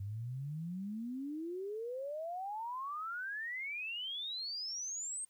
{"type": "exponential sweep", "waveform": "sine", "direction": "up", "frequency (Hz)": [96.1, 8590], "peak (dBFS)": -38, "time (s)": [0, 5.25], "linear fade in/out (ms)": 5, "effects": ["white hiss -75 dBFS RMS until 5.29 s"]}